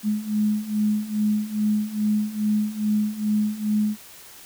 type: beating tone pair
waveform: sine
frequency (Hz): 210 / 212.4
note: G#3 / G#3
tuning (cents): +19 / +39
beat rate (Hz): 2.4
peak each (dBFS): -25 / -22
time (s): 0.03-3.97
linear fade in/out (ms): 50
effects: white hiss -45 dBFS RMS until 4.45 s